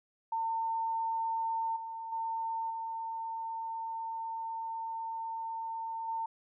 sine tone with level steps, 904 Hz, A5, 47 cents sharp, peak -30 / -38 / -32 / -35 / -32 dBFS, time 0.32-6.26 s, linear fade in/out 5 ms, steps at 1.76 / 2.12 / 2.7 / 6.08 s, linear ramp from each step 5 ms, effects none

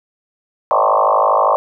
sine tone with frequency modulation, 839 Hz, G#5, 17 cents sharp, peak -10 dBFS, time 0.71-1.56 s, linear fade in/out 0 ms, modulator 52.6 Hz, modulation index 5.8, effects none

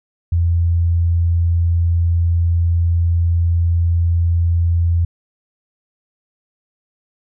sine tone, 85 Hz, F2, 46 cents flat, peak -12 dBFS, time 0.32-5.05 s, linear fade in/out 5 ms, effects none

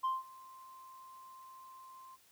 sine tone with ADSR envelope, 1046.5 Hz, C6, in tune, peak -27 dBFS, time 0.03-2.17 s, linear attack 18 ms, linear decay 180 ms, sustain -24 dB, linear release 29 ms, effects tanh soft clip ceiling -29 dBFS + white hiss -66 dBFS RMS until 2.31 s

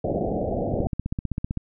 white low-pass noise, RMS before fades -26 dBFS, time 0.04-0.87 s, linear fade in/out 2 ms, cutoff 740 Hz, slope 96 dB/octave
click train, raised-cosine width 5 ms, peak -14 dBFS, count 14, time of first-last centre 0.74-1.573 s, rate 15.6 Hz
effects none

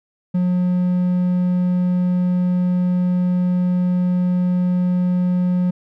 triangle tone, 180 Hz, F#3, 47 cents flat, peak -13 dBFS, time 0.34-5.71 s, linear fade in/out 10 ms, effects none

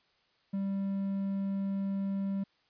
triangle tone, 196 Hz, G3, in tune, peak -28 dBFS, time 0.53-2.44 s, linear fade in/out 10 ms, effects white hiss -70 dBFS RMS until 2.69 s + resampled to 11025 Hz

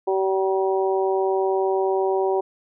harmonic tone, 191.5 Hz, G3, 40 cents flat, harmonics 2 / 3 / 4 / 5, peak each -20 / -28 / -26 / -30 dBFS, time 0.07-2.41 s, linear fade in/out 10 ms, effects none

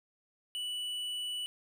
sine tone with tanh clipping, 2960 Hz, F#7, in tune, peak -36 dBFS, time 0.55-1.46 s, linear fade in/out 0 ms, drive 9 dB, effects none

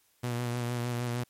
sawtooth tone with vibrato, 121 Hz, B2, 35 cents flat, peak -26 dBFS, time 0.23-1.24 s, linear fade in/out 10 ms, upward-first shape sine, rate 6.5 Hz, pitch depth 29 cents each way, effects white hiss -68 dBFS RMS until 1.29 s + MP3 64 kbps

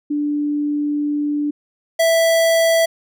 sine / square tone pair in turn, 293.7 / 659.3 Hz, D4 / E5, 0 / 0 cents, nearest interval octave + major second, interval 1400 cents, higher second, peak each -17 / -13 dBFS, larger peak second, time 0.1-1.51 / 1.99-2.86 s, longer first, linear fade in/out 10 ms, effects none

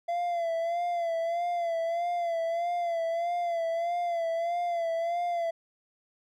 triangle tone with vibrato, 681 Hz, F5, 44 cents flat, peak -25 dBFS, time 0.08-5.51 s, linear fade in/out 10 ms, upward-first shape sine, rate 1.6 Hz, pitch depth 53 cents each way, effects none

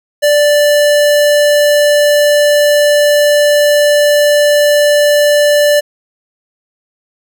square tone, 587 Hz, D5, 1 cent flat, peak -7 dBFS, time 0.22-5.81 s, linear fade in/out 20 ms, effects none

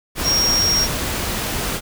sine tone in noise, 5590 Hz, F8, 1 cent sharp, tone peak -15 dBFS, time 0.23-0.88 s, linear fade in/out 50 ms, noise pink, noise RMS -23 dBFS, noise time 0.15-1.81 s, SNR +5 dB, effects none

